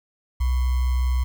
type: tone with sample-and-hold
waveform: sine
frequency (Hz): 62.9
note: B1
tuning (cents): +32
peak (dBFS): -18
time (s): 0.4-1.24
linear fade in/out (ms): 10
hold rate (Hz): 1050
effects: none